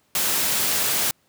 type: noise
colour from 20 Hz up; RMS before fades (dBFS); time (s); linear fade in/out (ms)
white; -22; 0.15-1.11; 2
effects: pink hiss -64 dBFS RMS until 1.28 s + high-pass 100 Hz 12 dB/octave